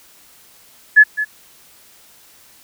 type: tone with echo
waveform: sine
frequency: 1710 Hz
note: A6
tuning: 50 cents flat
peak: -3 dBFS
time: 0.96-1.04 s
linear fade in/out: 20 ms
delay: 210 ms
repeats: 1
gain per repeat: -13 dB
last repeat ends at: 1.25 s
effects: white hiss -48 dBFS RMS until 2.63 s